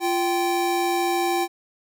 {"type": "tone pair together", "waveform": "square", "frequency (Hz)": [347.2, 779], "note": ["F4", "G5"], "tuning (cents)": [-10, -11], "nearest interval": "octave + major second", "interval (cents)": 1399, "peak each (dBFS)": -24, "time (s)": [0, 1.48], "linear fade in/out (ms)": 50, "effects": []}